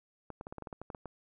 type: clicks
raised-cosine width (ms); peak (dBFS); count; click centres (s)
1; -28; 12; 0.303 / 0.411 / 0.469 / 0.525 / 0.583 / 0.623 / 0.672 / 0.728 / 0.816 / 0.902 / 0.948 / 1.057
effects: none